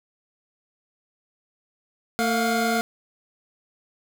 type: tone pair together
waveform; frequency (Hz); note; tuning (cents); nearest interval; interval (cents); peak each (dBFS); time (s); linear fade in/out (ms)
25% pulse; 225.9 / 707; A3 / F5; +46 / +21; octave + minor sixth; 1975; -20; 2.19-2.81; 0
effects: 7-bit